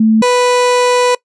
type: tone pair in turn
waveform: sine / 30% pulse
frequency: 220 / 493.9 Hz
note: A3 / B4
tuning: 0 / 0 cents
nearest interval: octave + major second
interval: 1400 cents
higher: second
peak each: -6 dBFS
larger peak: neither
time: 0-0.22 / 0.22-1.15 s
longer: second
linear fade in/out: 5 ms
effects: noise-tail reverb RT60 0.1 s tail -22 dB re dry + resampled to 22050 Hz